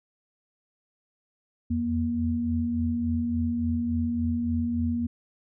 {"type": "tone cluster", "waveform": "sine", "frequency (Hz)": [82.8, 86.3, 237.4], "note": ["E2", "F2", "A#3"], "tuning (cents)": [8, -20, 32], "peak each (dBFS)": [-34, -31, -25], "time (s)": [1.7, 5.07], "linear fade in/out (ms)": 10, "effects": []}